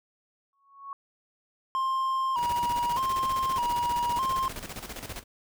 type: tone with exponential growth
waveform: sine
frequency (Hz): 1107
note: C#6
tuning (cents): -3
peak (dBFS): -33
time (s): 0.53-0.93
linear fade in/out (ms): 1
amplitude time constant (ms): 85
type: tone with vibrato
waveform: triangle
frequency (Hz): 1006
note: B5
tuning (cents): +32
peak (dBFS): -23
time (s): 1.75-4.48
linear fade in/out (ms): 0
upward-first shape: square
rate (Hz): 0.82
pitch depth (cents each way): 85
type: noise with tremolo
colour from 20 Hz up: pink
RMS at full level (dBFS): -37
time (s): 2.36-5.24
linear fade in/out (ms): 50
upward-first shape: square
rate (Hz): 15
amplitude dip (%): 65
effects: none